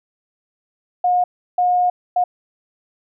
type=tone bursts at uneven times; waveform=sine; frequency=719 Hz; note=F#5; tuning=50 cents flat; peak=-13 dBFS; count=3; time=1.04-1.24 / 1.58-1.9 / 2.16-2.24 s; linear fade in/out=5 ms; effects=none